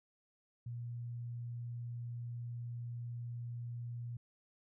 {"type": "tone", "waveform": "sine", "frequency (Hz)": 119.3, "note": "A#2", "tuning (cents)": 41, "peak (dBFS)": -40, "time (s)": [0.66, 4.17], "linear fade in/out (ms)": 5, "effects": []}